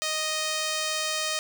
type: tone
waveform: 5% pulse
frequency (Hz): 622.3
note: D#5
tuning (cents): 0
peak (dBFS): -15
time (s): 0.02-1.39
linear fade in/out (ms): 0
effects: none